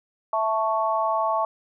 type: chord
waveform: sine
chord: A major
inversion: second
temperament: equal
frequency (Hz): 659.3 / 880 / 1108.7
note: E5 / A5 / C#6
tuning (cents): 0 / 0 / 0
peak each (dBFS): -25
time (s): 0.33-1.45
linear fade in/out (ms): 2
effects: none